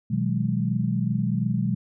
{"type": "chord", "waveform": "sine", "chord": "G# minor seventh", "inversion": "first", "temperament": "equal with one note detuned", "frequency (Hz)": [123.47, 159.38, 185, 207.7], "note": ["B2", "D#3", "F#3", "G#3"], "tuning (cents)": [0, 42, 0, 0], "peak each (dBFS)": [-26, -29, -27, -27], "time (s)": [0.1, 1.75], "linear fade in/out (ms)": 10, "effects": []}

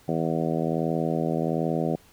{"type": "harmonic tone", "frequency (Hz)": 81.3, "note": "E2", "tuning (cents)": -23, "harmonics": [2, 3, 4, 5, 6, 7, 8, 9], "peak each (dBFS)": [-28, -30, -31, -32, -33, -33, -34, -35], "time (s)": [0.08, 1.96], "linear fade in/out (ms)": 5, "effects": ["pink hiss -56 dBFS RMS until 2.12 s"]}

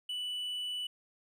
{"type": "tone", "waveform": "triangle", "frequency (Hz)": 2968, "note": "F#7", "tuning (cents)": 5, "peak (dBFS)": -33, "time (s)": [0.09, 0.87], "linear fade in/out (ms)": 5, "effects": []}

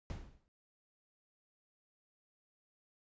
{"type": "noise with exponential decay", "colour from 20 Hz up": "brown", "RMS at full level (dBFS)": -38, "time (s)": [0.1, 0.48], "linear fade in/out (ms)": 0, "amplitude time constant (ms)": 81, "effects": ["noise-tail reverb RT60 0.2 s tail -26 dB re dry", "resampled to 16000 Hz"]}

